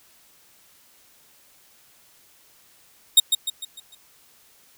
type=tone with echo; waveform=sawtooth; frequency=3729 Hz; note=A#7; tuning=in tune; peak=-6 dBFS; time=3.17-3.2 s; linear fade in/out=5 ms; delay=150 ms; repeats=5; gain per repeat=-7 dB; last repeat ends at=3.95 s; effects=white hiss -56 dBFS RMS until 4.77 s